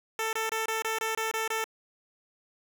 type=tone bursts; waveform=10% pulse; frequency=444.1 Hz; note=A4; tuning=16 cents sharp; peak=-20 dBFS; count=9; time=0.19-1.642 s; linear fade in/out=2 ms; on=140 ms; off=24 ms; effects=none